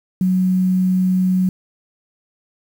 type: tone with quantisation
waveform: sine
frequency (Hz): 185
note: F#3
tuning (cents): 0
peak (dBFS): -13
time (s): 0.21-1.49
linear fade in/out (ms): 2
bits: 7
effects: none